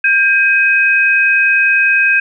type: tone pair together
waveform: sine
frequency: 1595 / 2525 Hz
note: G6 / D#7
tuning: +30 / +25 cents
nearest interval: minor sixth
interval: 795 cents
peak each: -11 dBFS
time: 0.04-2.2 s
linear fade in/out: 5 ms
effects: none